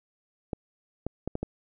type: clicks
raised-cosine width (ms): 2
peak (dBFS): -17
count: 5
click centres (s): 0.532 / 1.066 / 1.276 / 1.354 / 1.43
effects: none